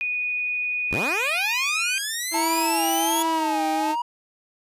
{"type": "tone", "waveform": "sine", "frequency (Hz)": 2472, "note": "D#7", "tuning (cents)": -12, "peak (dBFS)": -23, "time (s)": [0.01, 1.98], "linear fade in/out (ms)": 0}
{"type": "linear sweep", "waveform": "10% pulse", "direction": "up", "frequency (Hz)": [45.66, 3396], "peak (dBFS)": -17, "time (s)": [0.91, 3.23], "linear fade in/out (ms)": 10}
{"type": "tone with pitch glide", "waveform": "sawtooth", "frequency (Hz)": [329.6, 313.1], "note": ["E4", "D#4"], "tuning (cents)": [0, 11], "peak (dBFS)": -21, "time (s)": [2.31, 3.96], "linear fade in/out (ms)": 50, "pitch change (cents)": -89, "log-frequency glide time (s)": [3.22, 3.52]}
{"type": "tone with vibrato", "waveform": "triangle", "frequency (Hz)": 879, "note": "A5", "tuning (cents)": -2, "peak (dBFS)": -21, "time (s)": [2.34, 4.02], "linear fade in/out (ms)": 5, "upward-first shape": "sine", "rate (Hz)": 1.3, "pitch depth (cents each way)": 180}
{"effects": ["resampled to 32000 Hz"]}